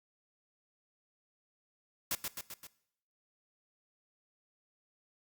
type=noise with echo; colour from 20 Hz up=white; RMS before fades=-33 dBFS; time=2.11-2.15 s; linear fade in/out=2 ms; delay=130 ms; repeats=4; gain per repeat=-4 dB; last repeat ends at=2.67 s; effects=noise-tail reverb RT60 0.7 s tail -19 dB re dry + Opus 48 kbps